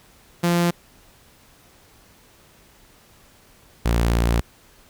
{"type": "tone pair in turn", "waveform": "sawtooth", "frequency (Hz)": [172.8, 57.87], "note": ["F3", "A#1"], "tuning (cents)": [-18, -12], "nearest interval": "octave + perfect fifth", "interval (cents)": 1894, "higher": "first", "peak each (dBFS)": -13, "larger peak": "neither", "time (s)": [[0.43, 0.71], [3.85, 4.41]], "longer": "second", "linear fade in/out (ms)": 10, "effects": ["pink hiss -53 dBFS RMS until 4.89 s"]}